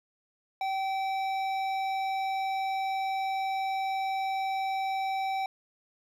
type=tone with hard clipping; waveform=sine; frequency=771 Hz; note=G5; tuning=29 cents flat; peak=-30 dBFS; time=0.61-5.46 s; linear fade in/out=2 ms; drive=11 dB; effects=none